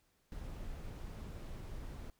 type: noise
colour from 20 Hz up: brown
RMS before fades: -45 dBFS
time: 0.32-2.1 s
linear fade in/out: 0 ms
effects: pink hiss -75 dBFS RMS until 2.19 s